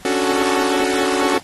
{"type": "chord", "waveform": "sawtooth", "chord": "D major seventh", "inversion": "third", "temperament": "equal", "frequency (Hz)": [277.2, 293.7, 370, 440], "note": ["C#4", "D4", "F#4", "A4"], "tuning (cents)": [0, 0, 0, 0], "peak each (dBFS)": [-18, -22, -16, -19], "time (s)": [0.05, 1.38], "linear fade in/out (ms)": 2, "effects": ["pink hiss -43 dBFS RMS until 1.43 s", "AAC 32 kbps"]}